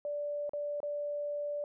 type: tone with dropouts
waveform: sine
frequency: 584 Hz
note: D5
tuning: 10 cents flat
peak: -33 dBFS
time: 0.05-1.64 s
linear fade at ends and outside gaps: 1 ms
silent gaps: 0.494-0.534 / 0.803-0.83 s
effects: none